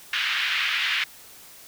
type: band-pass noise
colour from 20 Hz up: white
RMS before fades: -25 dBFS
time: 0.13-1.04 s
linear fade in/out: 2 ms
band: 1500 to 3200 Hz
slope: 24 dB/octave
effects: white hiss -47 dBFS RMS until 1.67 s